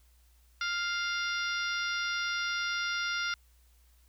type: harmonic tone with a mistuned harmonic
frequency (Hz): 699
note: F5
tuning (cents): +1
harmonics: 2 / 3 / 4 / 5 / 6 / 7 / 8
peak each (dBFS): -32 / -38 / -41 / -40 / -45 / -42 / -42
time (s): 0.61-3.34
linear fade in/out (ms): 2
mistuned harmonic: 5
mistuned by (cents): +22
effects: added 60 Hz sine -60 dBFS peak until 4.08 s + white hiss -69 dBFS RMS until 4.08 s